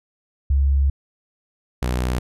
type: tone pair in turn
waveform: sine / sawtooth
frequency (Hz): 69 / 62.09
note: C#2 / B1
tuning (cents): -7 / +10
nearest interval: major second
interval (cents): 183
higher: first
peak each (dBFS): -14 / -16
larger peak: first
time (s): 0.5-0.9 / 1.82-2.19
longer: first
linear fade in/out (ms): 5
effects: resampled to 32000 Hz